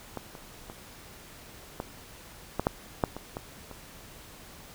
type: clicks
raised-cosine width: 1 ms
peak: -20 / -29 / -27 / -18 / -13 / -9 / -9 / -23 / -20 / -28 dBFS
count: 10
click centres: 0.173 / 0.352 / 0.699 / 1.801 / 2.596 / 2.669 / 3.038 / 3.166 / 3.369 / 3.713 s
effects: pink hiss -49 dBFS RMS until 4.74 s